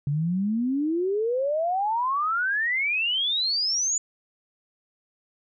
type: exponential sweep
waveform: sine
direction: up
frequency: 138.59 to 7030 Hz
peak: -22 dBFS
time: 0.07-3.98 s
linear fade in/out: 2 ms
effects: none